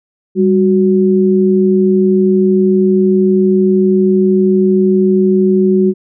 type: tone pair together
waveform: sine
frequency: 197.25 / 370 Hz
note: G3 / F#4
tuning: +11 / 0 cents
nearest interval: major seventh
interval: 1089 cents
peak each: -10 dBFS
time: 0.35-5.94 s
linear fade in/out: 50 ms
effects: none